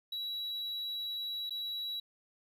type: tone with dropouts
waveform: triangle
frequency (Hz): 3903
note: B7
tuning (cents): -21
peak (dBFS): -34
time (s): 0.12-2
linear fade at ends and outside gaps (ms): 5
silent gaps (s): 1.496-1.506
effects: none